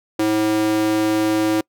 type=tone with high-pass filter; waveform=square; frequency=107.6 Hz; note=A2; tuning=38 cents flat; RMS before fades=-18 dBFS; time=0.19-1.61 s; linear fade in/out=5 ms; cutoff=340 Hz; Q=2.7; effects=noise-tail reverb RT60 0.1 s tail -26 dB re dry

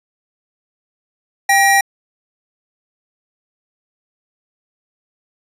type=tone pair together; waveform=square; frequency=790 / 1902.4 Hz; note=G5 / A#6; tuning=+13 / +35 cents; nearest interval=octave + minor third; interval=1522 cents; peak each=-13 dBFS; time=1.49-1.81 s; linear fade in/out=5 ms; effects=resampled to 32000 Hz + 8-bit

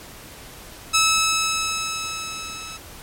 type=tone with level ramp; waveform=10% pulse; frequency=1300 Hz; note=E6; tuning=24 cents flat; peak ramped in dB=-6 to -26 dBFS; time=0.93-2.78 s; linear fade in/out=20 ms; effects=pink hiss -41 dBFS RMS until 3.02 s + MP3 64 kbps

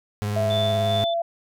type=tone with vibrato; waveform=35% pulse; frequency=103.83 Hz; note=G#2; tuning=in tune; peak=-22 dBFS; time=0.22-1.04 s; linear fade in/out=0 ms; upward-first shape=sine; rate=19 Hz; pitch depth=34 cents each way
type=tone with pitch glide; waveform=sine; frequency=659.3 to 676.7 Hz; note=E5 to E5; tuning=0 to +45 cents; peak=-21 dBFS; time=0.36-1.22 s; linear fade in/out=5 ms; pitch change=+45 cents; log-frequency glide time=0.48-0.92 s
type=tone with tremolo; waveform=sine; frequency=3520 Hz; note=A7; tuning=in tune; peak=-26 dBFS; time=0.5-1.14 s; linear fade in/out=5 ms; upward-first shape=sine; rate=2.5 Hz; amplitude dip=65%
effects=none

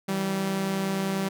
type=tone pair together; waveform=sawtooth; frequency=163.2 / 193.57 Hz; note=E3 / G3; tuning=-17 / -22 cents; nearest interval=minor third; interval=295 cents; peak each=-30 / -22 dBFS; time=0.08-1.29 s; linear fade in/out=10 ms; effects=none

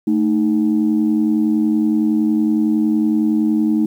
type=tone pair together; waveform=sine; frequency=220.3 / 311.1 Hz; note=A3 / D#4; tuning=+2 / 0 cents; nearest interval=tritone; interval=598 cents; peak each=-15 dBFS; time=0.07-3.86 s; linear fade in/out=5 ms; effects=tanh soft clip ceiling -7 dBFS + 8-bit

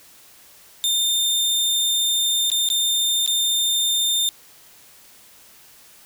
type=tone with dropouts; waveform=sawtooth; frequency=3614 Hz; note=A7; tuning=46 cents sharp; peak=-15 dBFS; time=0.84-4.29 s; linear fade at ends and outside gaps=0 ms; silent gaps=2.501-2.517 / 2.688-2.701 / 3.262-3.276 s; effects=white hiss -49 dBFS RMS until 6.05 s

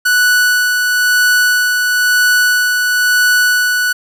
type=tone with tremolo; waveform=45% pulse; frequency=1480 Hz; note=F#6; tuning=in tune; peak=-8 dBFS; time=0.05-3.93 s; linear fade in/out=10 ms; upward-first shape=sine; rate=1 Hz; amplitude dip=35%; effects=none

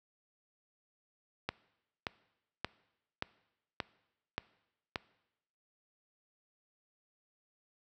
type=click train; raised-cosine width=0.3 ms; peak=-17 dBFS; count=7; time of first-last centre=1.49-4.958 s; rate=1.73 Hz; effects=noise-tail reverb RT60 0.9 s tail -21 dB re dry + high-pass 60 Hz 12 dB/octave

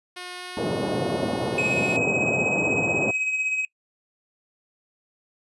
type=tone with pitch glide; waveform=5% pulse; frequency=360.1 to 362.8 Hz; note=F#4 to F#4; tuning=-47 to -34 cents; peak=-23 dBFS; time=0.16-1.97 s; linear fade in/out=10 ms; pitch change=+13 cents; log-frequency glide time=0.33-0.66 s
type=band-pass noise; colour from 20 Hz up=white; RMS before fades=-26 dBFS; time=0.57-3.11 s; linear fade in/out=2 ms; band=110 to 670 Hz; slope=24 dB/octave
type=tone with tremolo; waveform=triangle; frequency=2538 Hz; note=D#7; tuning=34 cents sharp; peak=-19 dBFS; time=1.58-3.65 s; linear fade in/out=2 ms; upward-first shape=sine; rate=16 Hz; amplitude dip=45%
effects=noise-tail reverb RT60 0.1 s tail -23 dB re dry + resampled to 24000 Hz

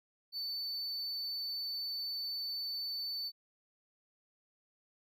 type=tone; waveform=triangle; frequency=4512 Hz; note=C#8; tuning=30 cents sharp; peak=-35 dBFS; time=0.32-3.32 s; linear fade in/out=50 ms; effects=none

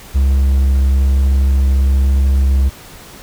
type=tone with vibrato; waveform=triangle; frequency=67.3 Hz; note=C2; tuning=49 cents sharp; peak=-7 dBFS; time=0.14-2.7 s; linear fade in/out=20 ms; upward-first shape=triangle; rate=1.1 Hz; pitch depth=9 cents each way; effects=pink hiss -37 dBFS RMS until 3.22 s

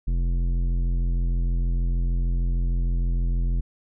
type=tone with tanh clipping; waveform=sine; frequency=43.24 Hz; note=F1; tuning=16 cents flat; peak=-22 dBFS; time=0.07-3.61 s; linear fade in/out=10 ms; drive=12 dB; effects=none

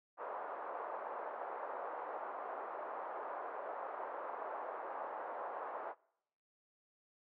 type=band-pass noise; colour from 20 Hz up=pink; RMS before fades=-44 dBFS; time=0.17-5.95 s; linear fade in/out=50 ms; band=530 to 1200 Hz; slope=24 dB/octave; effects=noise-tail reverb RT60 0.8 s tail -25 dB re dry

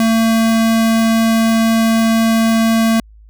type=tone; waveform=square; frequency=225.5 Hz; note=A3; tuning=43 cents sharp; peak=-11 dBFS; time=0-3 s; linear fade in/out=2 ms; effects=added 53 Hz sine -39 dBFS peak until 3.29 s

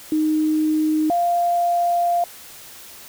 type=tone pair in turn; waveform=sine; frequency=309.9 / 695.7 Hz; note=D#4 / F5; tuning=-7 / -7 cents; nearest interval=octave + major second; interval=1400 cents; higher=second; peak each=-16 dBFS; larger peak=neither; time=0.12-1.1 / 1.1-2.24 s; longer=second; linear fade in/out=2 ms; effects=white hiss -41 dBFS RMS until 3.08 s

